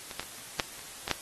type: clicks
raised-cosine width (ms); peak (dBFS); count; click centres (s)
0.2; -21 / -15 / -25 / -30 / -8 / -26 / -15 / -8; 8; 0.112 / 0.196 / 0.229 / 0.384 / 0.598 / 0.793 / 1.079 / 1.113
effects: white hiss -45 dBFS RMS until 1.21 s + AAC 32 kbps